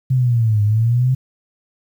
sine linear two-way sweep, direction down then up, 131.9 to 102.8 to 131.9 Hz, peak -12 dBFS, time 0.1-1.15 s, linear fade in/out 10 ms, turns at 0.63 s, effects 8-bit

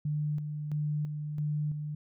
sine tone with tremolo, 149.7 Hz, D3, 33 cents sharp, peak -28 dBFS, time 0.05-1.95 s, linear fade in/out 5 ms, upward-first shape square, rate 1.5 Hz, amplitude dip 45%, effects none

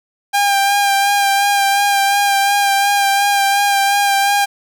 sawtooth tone with vibrato, 800 Hz, G5, 35 cents sharp, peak -8 dBFS, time 0.33-4.46 s, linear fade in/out 20 ms, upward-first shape sine, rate 2.8 Hz, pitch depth 24 cents each way, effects none

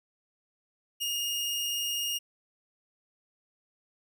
sawtooth tone, 2846 Hz, F7, 32 cents sharp, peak -26 dBFS, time 1-2.19 s, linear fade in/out 20 ms, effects none

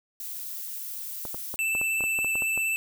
violet noise, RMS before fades -36 dBFS, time 0.2-1.56 s, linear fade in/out 2 ms
clicks, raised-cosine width 1 ms, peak -23 dBFS, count 12, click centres 1.253 / 1.345 / 1.541 / 1.751 / 1.814 / 2.007 / 2.039 / 2.189 / 2.246 / 2.355 / 2.422 / 2.576 s
square tone with vibrato, 2649 Hz, E7, 8 cents sharp, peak -25 dBFS, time 1.59-2.76 s, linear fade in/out 0 ms, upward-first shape square, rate 16 Hz, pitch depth 10 cents each way
effects none

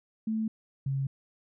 sine tone pair in turn, 220 / 136.13 Hz, A3 / C#3, 0 / -31 cents, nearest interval minor sixth, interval 831 cents, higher first, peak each -27 dBFS, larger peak neither, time 0.27-0.48 / 0.86-1.07 s, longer neither, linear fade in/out 5 ms, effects none

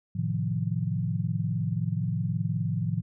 sine chord, F dominant seventh, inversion first, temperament equal, 110 / 130.81 / 155.56 / 174.61 Hz, A2 / C3 / Eb3 / F3, 0 / 0 / 0 / 0 cents, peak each -30 / -33 / -31 / -31 dBFS, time 0.15-3.02 s, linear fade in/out 10 ms, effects none

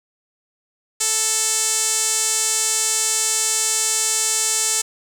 sawtooth tone with band-pass filter, 440 Hz, A4, in tune, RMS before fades -20 dBFS, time 1-4.82 s, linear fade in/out 10 ms, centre 7600 Hz, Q 3.1, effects 7-bit

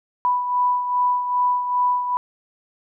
sine beating tone pair, 987.8 / 990.3 Hz, B5 / B5, 0 / +4 cents, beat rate 2.5 Hz, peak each -18 / -26 dBFS, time 0.25-2.17 s, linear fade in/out 0 ms, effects none

